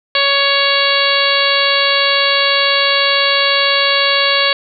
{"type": "harmonic tone", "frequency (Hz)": 558, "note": "C#5", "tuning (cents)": 11, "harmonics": [1, 2, 3, 4, 5, 6, 7, 8], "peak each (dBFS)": [-19, -19, -19, -19, -19, -19, -19, -19], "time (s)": [0.15, 4.53], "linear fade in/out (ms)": 2, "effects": []}